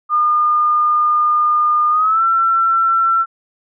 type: tone with pitch glide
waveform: sine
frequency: 1214 to 1347 Hz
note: D#6 to E6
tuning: -43 to +37 cents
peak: -11 dBFS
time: 0.09-3.26 s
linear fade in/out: 50 ms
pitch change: +180 cents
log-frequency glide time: 1.9-2.23 s
effects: none